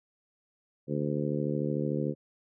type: harmonic tone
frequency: 73.42 Hz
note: D2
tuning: in tune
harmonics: 2 / 3 / 4 / 5 / 6 / 7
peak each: -32 / -34 / -35 / -36 / -37 / -37 dBFS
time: 0.87-2.15 s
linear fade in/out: 50 ms
effects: none